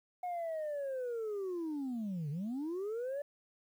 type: linear two-way sweep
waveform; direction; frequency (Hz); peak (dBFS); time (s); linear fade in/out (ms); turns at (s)
sine; down then up; 728 to 138.59 to 585; -33; 0.23-3.22; 5; 2.3
effects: tanh soft clip ceiling -34 dBFS + 11-bit